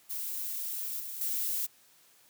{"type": "noise with level steps", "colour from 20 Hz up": "violet", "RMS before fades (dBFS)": [-36, -40, -32], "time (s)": [0.09, 1.67], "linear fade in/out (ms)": 20, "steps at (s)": [1, 1.21], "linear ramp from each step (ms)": 2, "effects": ["white hiss -62 dBFS RMS until 2.29 s", "high-pass 100 Hz 12 dB/octave"]}